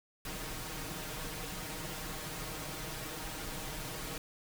pink noise with comb filter, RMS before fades -41 dBFS, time 0.25-4.18 s, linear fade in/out 2 ms, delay 6.4 ms, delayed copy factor +0.7, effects none

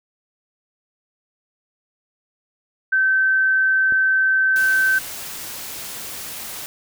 sine tone, 1543 Hz, G6, 28 cents flat, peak -14 dBFS, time 2.92-4.99 s, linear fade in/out 10 ms
click, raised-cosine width 2 ms, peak -23 dBFS, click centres 3.923 s
white noise, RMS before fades -32 dBFS, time 4.56-6.66 s, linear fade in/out 0 ms
effects none

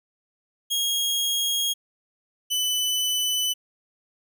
sawtooth tone pair in turn, 3274 / 2997 Hz, G#7 / F#7, -25 / +22 cents, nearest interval major second, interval 153 cents, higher first, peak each -19 / -19 dBFS, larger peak neither, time 0.7-1.74 / 2.5-3.54 s, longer neither, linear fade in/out 20 ms, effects none

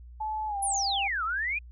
sine tone with pitch glide, 863 to 791.4 Hz, A5 to G5, -34 to +16 cents, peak -29 dBFS, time 0.2-1.08 s, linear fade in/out 10 ms, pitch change -150 cents, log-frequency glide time 0.47-0.58 s
sine exponential two-way sweep, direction down then up, 11000 to 1242 to 2513 Hz, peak -27 dBFS, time 0.62-1.59 s, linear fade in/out 10 ms, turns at 1.24 s
effects added 60 Hz sine -44 dBFS peak until 1.71 s

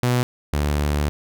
sawtooth tone pair in turn, 123.47 / 73.42 Hz, B2 / D2, 0 / 0 cents, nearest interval major sixth, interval 900 cents, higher first, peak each -13 / -15 dBFS, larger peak first, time 0.03-0.23 / 0.53-1.09 s, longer second, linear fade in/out 0 ms, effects none

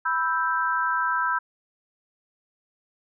sine chord, E minor, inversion second, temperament equal, 987.8 / 1318.5 / 1568 Hz, B5 / E6 / G6, 0 / 0 / 0 cents, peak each -26 dBFS, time 0.05-1.39 s, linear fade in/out 10 ms, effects none

